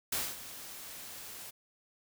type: noise with ADSR envelope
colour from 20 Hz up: white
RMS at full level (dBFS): -32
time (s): 0.12-1.51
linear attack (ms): 5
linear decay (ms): 230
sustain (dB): -14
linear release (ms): 15
effects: none